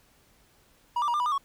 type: tone with pitch steps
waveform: triangle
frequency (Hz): 962 / 1179 / 953 / 1196 / 979 / 1212 / 1110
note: B5 / D6 / A#5 / D6 / B5 / D#6 / C#6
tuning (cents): -46 / +6 / +38 / +31 / -15 / -46 / +2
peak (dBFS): -22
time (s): 0.96-1.38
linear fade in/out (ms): 5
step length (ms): 60
effects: pink hiss -62 dBFS RMS until 1.44 s